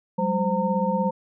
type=tone cluster; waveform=sine; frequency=185.1 / 202 / 519 / 916 Hz; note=F#3 / G#3 / C5 / A#5; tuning=+1 / -48 / -14 / -31 cents; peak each=-26 dBFS; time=0.18-1.11 s; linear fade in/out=10 ms; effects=none